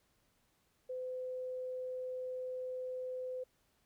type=tone; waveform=sine; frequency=509 Hz; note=C5; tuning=48 cents flat; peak=-38 dBFS; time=0.89-3.44 s; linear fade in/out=10 ms; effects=pink hiss -75 dBFS RMS until 3.85 s